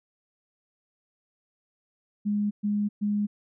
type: tone bursts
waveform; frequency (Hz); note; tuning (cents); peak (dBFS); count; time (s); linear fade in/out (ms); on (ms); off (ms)
sine; 206.8; G#3; -7; -23; 3; 2.25-3.27; 20; 260; 120
effects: none